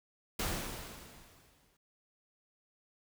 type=noise with exponential decay; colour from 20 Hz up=pink; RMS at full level=-33 dBFS; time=0.39-1.77 s; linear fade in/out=5 ms; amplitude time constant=300 ms; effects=none